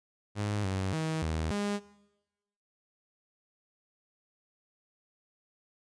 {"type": "tone with pitch steps", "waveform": "sawtooth", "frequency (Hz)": [103.7, 95.3, 159.1, 79.4, 204.1], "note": ["G#2", "G2", "D#3", "D#2", "G#3"], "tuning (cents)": [-2, -48, 39, 36, -30], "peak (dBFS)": -26, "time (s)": [0.35, 1.8], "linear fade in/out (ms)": 50, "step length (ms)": 290, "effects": ["noise-tail reverb RT60 1.0 s tail -20 dB re dry", "resampled to 22050 Hz"]}